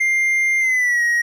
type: tone with pitch glide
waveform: triangle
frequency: 2100 to 1892.6 Hz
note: C7 to A#6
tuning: +6 to +26 cents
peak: -13 dBFS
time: 0-1.22 s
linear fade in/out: 10 ms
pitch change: -180 cents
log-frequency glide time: 0.6-1.02 s
effects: none